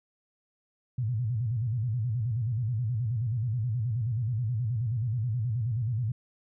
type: tone with vibrato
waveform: sine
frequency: 116 Hz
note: A#2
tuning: 8 cents flat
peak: -26 dBFS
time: 0.98-6.12 s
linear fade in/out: 5 ms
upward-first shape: square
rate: 9.4 Hz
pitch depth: 140 cents each way
effects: none